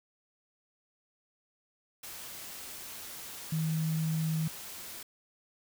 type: tone in noise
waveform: sine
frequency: 159.2 Hz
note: D#3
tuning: 40 cents sharp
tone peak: -28 dBFS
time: 3.52-4.48 s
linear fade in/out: 5 ms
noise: white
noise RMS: -44 dBFS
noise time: 2.03-5.03 s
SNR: +13 dB
effects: none